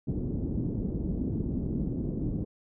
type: low-pass noise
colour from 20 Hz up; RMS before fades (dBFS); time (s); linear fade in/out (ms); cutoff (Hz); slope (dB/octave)
white; -31; 0.07-2.45; 10; 300; 24
effects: none